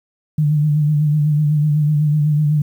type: tone with vibrato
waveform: sine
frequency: 150 Hz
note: D3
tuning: 37 cents sharp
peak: -12 dBFS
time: 0.38-2.62 s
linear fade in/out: 5 ms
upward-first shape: sine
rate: 8 Hz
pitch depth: 44 cents each way
effects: 8-bit